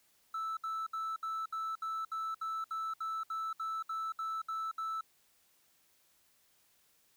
triangle tone bursts, 1316 Hz, E6, 3 cents flat, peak -32 dBFS, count 16, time 0.34-5.01 s, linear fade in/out 5 ms, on 230 ms, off 66 ms, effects tanh soft clip ceiling -29 dBFS + white hiss -70 dBFS RMS until 7.16 s

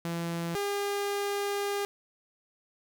sawtooth tone pair in turn, 168.9 / 404 Hz, E3 / G#4, +42 / -48 cents, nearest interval octave + minor third, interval 1510 cents, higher second, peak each -27 / -25 dBFS, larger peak second, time 0.05-0.55 / 0.55-1.85 s, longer second, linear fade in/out 0 ms, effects none

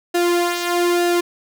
sawtooth tone with flanger, 349.2 Hz, F4, in tune, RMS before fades -18 dBFS, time 0.14-1.21 s, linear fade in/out 10 ms, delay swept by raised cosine 0.88 to 2.78 ms, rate 1.1 Hz, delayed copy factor -0.6, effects none

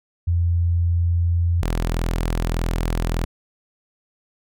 sine / sawtooth tone pair in turn, 85.8 / 41.68 Hz, F2 / E1, -30 / +20 cents, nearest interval octave, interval 1250 cents, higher first, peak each -16 dBFS, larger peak neither, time 0.27-1.62 / 1.62-3.25 s, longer second, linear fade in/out 10 ms, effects none

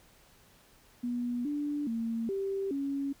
sine tone with pitch steps, 242.6 / 292.2 / 228.4 / 391 / 277.9 Hz, B3 / D4 / A#3 / G4 / C#4, -31 / -9 / -35 / -4 / +4 cents, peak -30 dBFS, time 1.03-3.13 s, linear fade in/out 10 ms, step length 420 ms, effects pink hiss -61 dBFS RMS until 3.2 s

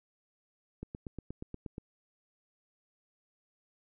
click train, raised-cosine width 3 ms, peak -27 dBFS, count 9, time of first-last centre 0.83-1.781 s, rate 8.41 Hz, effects none

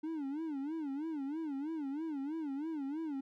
triangle tone with vibrato, 297.3 Hz, D4, 21 cents sharp, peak -34 dBFS, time 0.03-3.21 s, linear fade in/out 10 ms, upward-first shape sine, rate 3.1 Hz, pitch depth 170 cents each way, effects none

